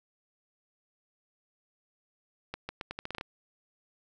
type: accelerating click train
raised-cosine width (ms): 0.3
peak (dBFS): -20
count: 10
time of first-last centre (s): 2.54-3.211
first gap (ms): 150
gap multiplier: 0.81
effects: none